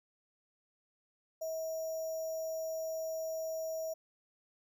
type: tone with sample-and-hold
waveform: sine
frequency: 642 Hz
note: E5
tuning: 46 cents flat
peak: -35 dBFS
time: 1.41-3.94 s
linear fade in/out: 10 ms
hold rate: 6300 Hz
effects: none